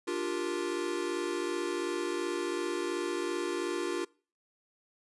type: chord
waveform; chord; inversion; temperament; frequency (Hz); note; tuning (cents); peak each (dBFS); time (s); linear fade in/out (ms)
square; G minor seventh; second; equal; 293.7 / 349.2 / 392 / 466.2; D4 / F4 / G4 / Bb4; 0 / 0 / 0 / 0; -40 / -34 / -39 / -40; 0.07-4.05; 10
effects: noise-tail reverb RT60 0.4 s tail -24 dB re dry + resampled to 24000 Hz